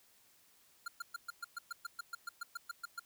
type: tone bursts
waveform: square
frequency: 1396.9 Hz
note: F6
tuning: in tune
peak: -39 dBFS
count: 16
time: 0.86-2.996 s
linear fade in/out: 5 ms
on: 21 ms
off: 120 ms
effects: white hiss -67 dBFS RMS until 3.05 s